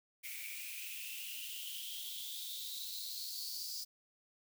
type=noise with high-pass filter sweep; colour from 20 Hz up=blue; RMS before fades=-44 dBFS; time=0.23-3.85 s; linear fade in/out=20 ms; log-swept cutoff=2200 to 4900 Hz; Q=9.5; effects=none